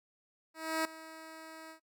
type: tone with ADSR envelope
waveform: 10% pulse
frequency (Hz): 320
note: D#4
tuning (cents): +49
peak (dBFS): -21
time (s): 0.54-1.8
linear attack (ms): 310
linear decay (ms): 4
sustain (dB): -18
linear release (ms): 97
effects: noise-tail reverb RT60 0.1 s tail -21 dB re dry